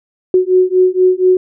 sine beating tone pair, 366.6 / 370.8 Hz, F#4 / F#4, -16 / +4 cents, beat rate 4.2 Hz, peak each -11 dBFS, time 0.34-1.37 s, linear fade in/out 2 ms, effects none

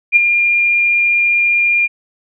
sine tone with ADSR envelope, 2405 Hz, D7, 41 cents sharp, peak -3 dBFS, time 0.12-1.88 s, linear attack 41 ms, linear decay 17 ms, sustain -7 dB, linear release 30 ms, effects none

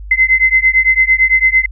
sine beating tone pair, 2054 / 2062.9 Hz, C7 / C7, -33 / -25 cents, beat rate 8.9 Hz, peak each -11 dBFS, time 0.11-1.66 s, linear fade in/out 5 ms, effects added 50 Hz sine -26 dBFS peak until 1.71 s

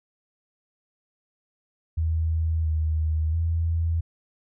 sine tone with pitch steps, 80.7 / 78.6 / 82.7 Hz, E2 / D#2 / E2, -36 / +18 / +6 cents, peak -21 dBFS, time 1.97-4.01 s, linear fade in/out 10 ms, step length 680 ms, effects none

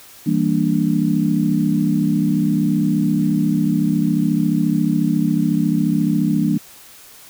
sine chord, E half-diminished seventh, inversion none, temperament equal with one note detuned, 164.81 / 198.85 / 233.1 / 293.7 Hz, E3 / G3 / Bb3 / D4, 0 / +25 / 0 / 0 cents, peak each -20 dBFS, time 0.26-6.58 s, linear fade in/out 10 ms, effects white hiss -43 dBFS RMS until 7.29 s

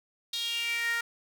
sawtooth tone with high-pass filter sweep, 466.5 Hz, A#4, 1 cent sharp, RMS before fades -31 dBFS, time 0.33-1.01 s, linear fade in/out 5 ms, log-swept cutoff 3800 to 1600 Hz, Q 6.2, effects none

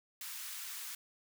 white high-pass noise, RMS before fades -44 dBFS, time 0.21-0.95 s, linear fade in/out 2 ms, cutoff 1100 Hz, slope 24 dB/octave, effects none

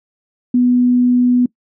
sine tone, 246.9 Hz, B3, in tune, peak -9 dBFS, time 0.54-1.46 s, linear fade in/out 5 ms, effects noise-tail reverb RT60 0.1 s tail -22 dB re dry

